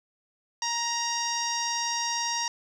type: tone with low-pass filter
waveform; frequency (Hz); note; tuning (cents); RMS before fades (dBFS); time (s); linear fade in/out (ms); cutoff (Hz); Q
sawtooth; 938; A#5; +11; -29; 0.62-2.48; 2; 5700; 6.7
effects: 10-bit